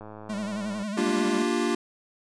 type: click train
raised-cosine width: 1 ms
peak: -28 dBFS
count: 88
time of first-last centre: 0.01-0.823 s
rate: 107 Hz
type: tone with vibrato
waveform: square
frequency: 206.4 Hz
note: G#3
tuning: 10 cents flat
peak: -30 dBFS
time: 0.29-1.43 s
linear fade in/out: 10 ms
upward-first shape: sine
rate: 11 Hz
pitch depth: 87 cents each way
type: chord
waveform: square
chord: G minor seventh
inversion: first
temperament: equal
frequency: 233.1 / 293.7 / 349.2 / 392 Hz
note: Bb3 / D4 / F4 / G4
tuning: 0 / 0 / 0 / 0 cents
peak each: -29 / -31 / -28 / -32 dBFS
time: 0.97-1.75 s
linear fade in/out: 5 ms
effects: resampled to 22050 Hz